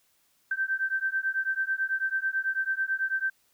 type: beating tone pair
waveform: sine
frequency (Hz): 1553 / 1562.1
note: G6 / G6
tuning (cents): -17 / -7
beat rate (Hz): 9.1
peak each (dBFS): -29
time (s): 0.51-3.3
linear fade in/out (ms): 5
effects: white hiss -68 dBFS RMS until 3.53 s